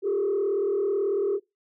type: tone with frequency modulation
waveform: sine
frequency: 400.1 Hz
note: G4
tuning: 35 cents sharp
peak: -21 dBFS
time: 0.02-1.4 s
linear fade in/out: 50 ms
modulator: 38.2 Hz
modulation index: 0.91
effects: noise-tail reverb RT60 0.2 s tail -24 dB re dry + tanh soft clip ceiling -19 dBFS